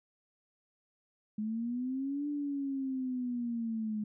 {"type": "linear two-way sweep", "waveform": "sine", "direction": "up then down", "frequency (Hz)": [210, 293.7, 210], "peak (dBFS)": -32, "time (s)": [1.38, 4.04], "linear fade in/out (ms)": 5, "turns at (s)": 2.28, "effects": []}